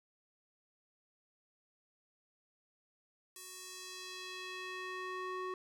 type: tone with band-pass filter sweep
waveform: square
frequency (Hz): 370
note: F#4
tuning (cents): 0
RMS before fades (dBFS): -44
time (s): 3.36-5.54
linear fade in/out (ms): 2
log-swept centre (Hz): 10000 to 920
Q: 1.1
effects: none